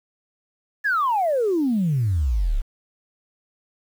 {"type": "exponential sweep", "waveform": "sine", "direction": "down", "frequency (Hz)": [1760, 30.06], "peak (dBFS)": -17, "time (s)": [0.84, 2.62], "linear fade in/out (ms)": 20, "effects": ["tanh soft clip ceiling -14 dBFS", "8-bit"]}